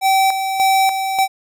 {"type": "tone with tremolo", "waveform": "square", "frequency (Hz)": 771, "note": "G5", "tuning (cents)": -29, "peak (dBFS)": -12, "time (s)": [0.01, 1.28], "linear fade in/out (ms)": 50, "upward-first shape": "square", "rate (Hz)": 1.7, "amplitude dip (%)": 55, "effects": []}